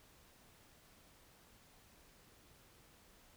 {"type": "silence", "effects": ["pink hiss -65 dBFS RMS until 3.36 s"]}